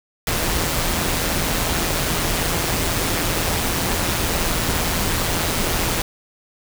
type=noise with amplitude modulation; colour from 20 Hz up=pink; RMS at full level=-19 dBFS; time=0.27-6.02 s; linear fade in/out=2 ms; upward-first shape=sine; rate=167 Hz; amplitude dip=45%; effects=none